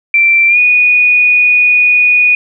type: tone with pitch glide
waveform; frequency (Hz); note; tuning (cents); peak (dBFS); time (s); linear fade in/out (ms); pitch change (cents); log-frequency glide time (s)
sine; 2349 to 2466; D7 to D#7; 0 to -16; -5; 0.14-2.35; 2; +84; 0.48-0.58
effects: none